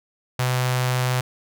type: tone with notch filter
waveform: sawtooth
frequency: 126.7 Hz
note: B2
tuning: 45 cents sharp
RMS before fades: -22 dBFS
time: 0.39-1.21 s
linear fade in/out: 5 ms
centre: 280 Hz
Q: 0.57
effects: none